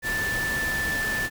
sine tone in noise, 1760 Hz, A6, in tune, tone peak -25 dBFS, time 0.02-1.3 s, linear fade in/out 50 ms, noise pink, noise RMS -32 dBFS, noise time 0.02-1.3 s, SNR +4 dB, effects none

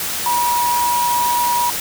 sine tone in noise, 964 Hz, B5, 42 cents flat, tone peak -15 dBFS, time 0.26-1.7 s, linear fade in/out 2 ms, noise white, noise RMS -23 dBFS, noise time 0-1.8 s, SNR +5 dB, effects none

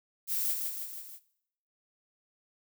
violet noise with echo, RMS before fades -31 dBFS, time 0.27-0.56 s, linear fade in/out 50 ms, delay 160 ms, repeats 4, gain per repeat -4 dB, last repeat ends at 1.2 s, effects noise-tail reverb RT60 0.7 s tail -18 dB re dry

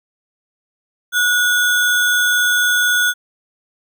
sine tone with sample-and-hold, 1458 Hz, F#6, 26 cents flat, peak -12 dBFS, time 1.12-3.14 s, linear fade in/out 50 ms, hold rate 4900 Hz, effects none

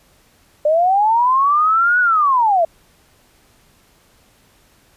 sine linear two-way sweep, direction up then down, 587.3 to 1486 to 635 Hz, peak -11 dBFS, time 0.65-2.65 s, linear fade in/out 5 ms, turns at 2 s, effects pink hiss -54 dBFS RMS until 4.96 s + resampled to 32000 Hz

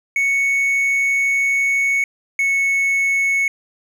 triangle tone pair in turn, 2217 / 2206 Hz, C#7 / C#7, 0 / -9 cents, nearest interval unison, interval 9 cents, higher first, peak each -13 / -13 dBFS, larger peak neither, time 0.16-2.04 / 2.39-3.48 s, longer first, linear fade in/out 2 ms, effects none

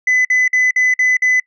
sine tone bursts, 2009 Hz, B6, 29 cents sharp, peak -8 dBFS, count 6, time 0.07-1.4 s, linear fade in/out 5 ms, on 180 ms, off 50 ms, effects noise-tail reverb RT60 0.1 s tail -26 dB re dry + tanh soft clip ceiling -9 dBFS

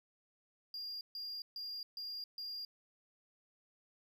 triangle tone bursts, 4810 Hz, D8, 41 cents sharp, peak -40 dBFS, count 5, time 0.74-2.65 s, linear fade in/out 2 ms, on 270 ms, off 140 ms, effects none

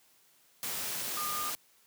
sine tone in noise, 1215 Hz, D#6, 42 cents flat, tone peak -35 dBFS, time 1.17-1.5 s, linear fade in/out 0 ms, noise white, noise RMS -36 dBFS, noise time 0.63-1.55 s, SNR -2 dB, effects white hiss -65 dBFS RMS until 1.86 s + high-pass 100 Hz 12 dB/octave

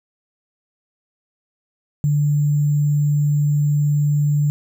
sine tone with sample-and-hold, 146.83 Hz, D3, in tune, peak -14 dBFS, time 2.04-4.5 s, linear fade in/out 0 ms, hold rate 7350 Hz, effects none

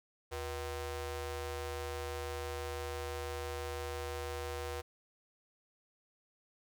sawtooth ring-modulated tone, 280 Hz, C#4, 18 cents sharp, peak -31 dBFS, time 0.31-4.82 s, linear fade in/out 20 ms, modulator 203 Hz, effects none

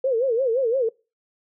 sine tone with vibrato, 493.2 Hz, B4, 2 cents flat, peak -18 dBFS, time 0.04-0.89 s, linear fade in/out 5 ms, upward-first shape sine, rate 5.8 Hz, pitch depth 180 cents each way, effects noise-tail reverb RT60 0.3 s tail -23 dB re dry

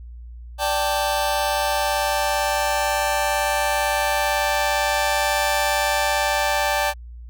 sawtooth chord, D suspended fourth, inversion none, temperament just, 587.3 / 783.1 / 881 Hz, D5 / G5 / A5, 0 / -2 / +2 cents, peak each -20 dBFS, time 0.58-6.94 s, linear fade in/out 50 ms, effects added 59 Hz sine -35 dBFS peak until 7.29 s

